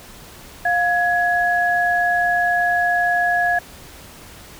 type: tone pair together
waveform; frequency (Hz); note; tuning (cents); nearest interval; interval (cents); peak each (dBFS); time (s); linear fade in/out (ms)
sine; 705 / 1676.8; F5 / G#6; +16 / +16; octave + minor third; 1500; -18; 0.65-3.59; 5
effects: pink hiss -41 dBFS RMS until 4.59 s